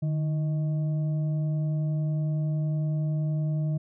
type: tone with frequency modulation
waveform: sine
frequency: 151.8 Hz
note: D#3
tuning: 42 cents flat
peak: -24 dBFS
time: 0.02-3.78 s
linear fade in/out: 10 ms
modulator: 477 Hz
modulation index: 0.25
effects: none